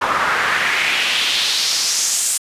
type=noise with band-pass filter sweep; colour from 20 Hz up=pink; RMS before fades=-18 dBFS; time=0.01-2.38 s; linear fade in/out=10 ms; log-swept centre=1100 to 8600 Hz; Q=2.3; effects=resampled to 32000 Hz